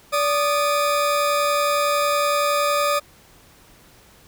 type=tone pair together; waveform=40% pulse; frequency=579.6 / 1230 Hz; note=D5 / D#6; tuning=-23 / -20 cents; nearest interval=octave + minor second; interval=1303 cents; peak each=-20 dBFS; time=0.12-3 s; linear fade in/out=20 ms; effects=pink hiss -51 dBFS RMS until 4.27 s